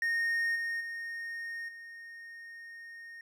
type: tone with level steps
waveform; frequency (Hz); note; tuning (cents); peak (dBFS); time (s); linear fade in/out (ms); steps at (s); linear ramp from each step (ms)
triangle; 1848; A#6; -16; -26 / -30 / -35 / -43; 0.02-3.21; 2; 0.55 / 0.8 / 1.68; 10
effects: none